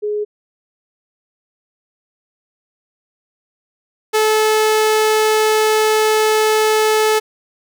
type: tone pair in turn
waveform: sine / sawtooth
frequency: 418.8 / 433.1 Hz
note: G#4 / A4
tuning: +15 / -27 cents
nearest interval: minor second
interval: 58 cents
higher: second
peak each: -17 / -8 dBFS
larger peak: second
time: 0.02-0.25 / 4.13-7.2 s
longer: second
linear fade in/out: 20 ms
effects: none